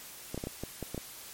clicks, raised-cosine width 2 ms, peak -22 dBFS, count 8, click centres 0.345 / 0.377 / 0.439 / 0.471 / 0.636 / 0.827 / 0.946 / 0.978 s, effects white hiss -47 dBFS RMS until 1.33 s + MP3 64 kbps

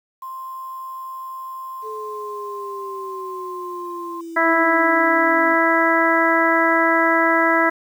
sine tone, 1048 Hz, C6, 2 cents sharp, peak -29 dBFS, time 0.22-4.21 s, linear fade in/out 5 ms
sine linear sweep, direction down, 437.6 to 277.2 Hz, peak -30 dBFS, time 1.82-5.57 s, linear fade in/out 50 ms
harmonic tone, 329.6 Hz, E4, in tune, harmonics 1 / 2 / 3 / 4 / 5 / 6, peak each -21 / -21 / -21 / -21 / -21 / -21 dBFS, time 4.36-7.7 s, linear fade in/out 10 ms
effects 8-bit

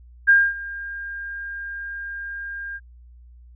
sine tone with ADSR envelope, 1607 Hz, G6, 43 cents sharp, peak -9 dBFS, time 0.27-2.8 s, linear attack 24 ms, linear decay 240 ms, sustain -20 dB, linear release 43 ms, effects added 60 Hz sine -44 dBFS peak until 3.55 s

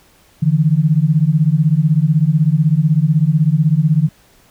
sine beating tone pair, 147 / 163 Hz, D3 / E3, +2 / -19 cents, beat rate 16 Hz, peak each -13 dBFS, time 0.42-4.09 s, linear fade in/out 10 ms, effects pink hiss -51 dBFS RMS until 4.5 s

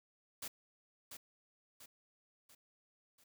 white noise with echo, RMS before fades -44 dBFS, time 0.42-0.48 s, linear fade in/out 5 ms, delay 690 ms, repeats 4, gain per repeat -6 dB, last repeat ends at 3.24 s, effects none

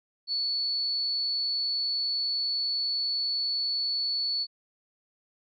sine tone, 4435 Hz, C#8, in tune, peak -26 dBFS, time 0.27-4.47 s, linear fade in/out 50 ms, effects none

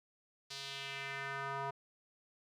square tone with band-pass filter sweep, 138 Hz, C#3, 7 cents flat, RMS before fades -42 dBFS, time 0.5-1.71 s, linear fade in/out 10 ms, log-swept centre 4600 to 940 Hz, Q 2.1, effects none

